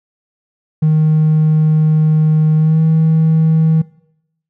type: tone with pitch glide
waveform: triangle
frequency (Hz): 155.56 to 159.66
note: D#3 to D#3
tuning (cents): 0 to +45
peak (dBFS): -5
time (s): 0.82-3.82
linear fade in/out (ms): 10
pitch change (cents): +45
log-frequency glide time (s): 2.56-2.81
effects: noise-tail reverb RT60 0.8 s tail -24 dB re dry + tanh soft clip ceiling -4 dBFS